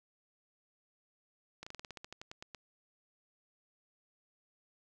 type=slowing click train; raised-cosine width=0.2 ms; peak=-28 dBFS; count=14; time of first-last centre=1.63-2.547 s; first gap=35 ms; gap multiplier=1.11; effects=none